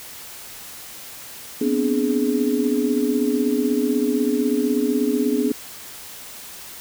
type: tone cluster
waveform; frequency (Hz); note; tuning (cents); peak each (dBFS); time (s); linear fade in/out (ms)
sine; 243.6 / 259.7 / 292 / 420; B3 / C4 / D4 / G#4; -24 / -13 / -10 / +19; -23; 1.61-5.52; 5
effects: white hiss -38 dBFS RMS until 6.8 s